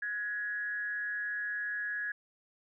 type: tone with amplitude modulation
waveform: sine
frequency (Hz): 1673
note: G#6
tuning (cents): +12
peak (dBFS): -30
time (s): 0.02-2.12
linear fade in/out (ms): 5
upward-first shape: sine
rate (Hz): 217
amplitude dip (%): 60
effects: none